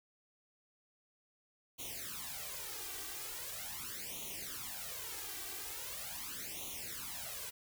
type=noise with flanger; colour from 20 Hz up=white; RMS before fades=-44 dBFS; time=1.78-7.51 s; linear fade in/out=20 ms; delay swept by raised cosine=0.3 to 2.6 ms; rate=0.41 Hz; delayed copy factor=+1; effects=none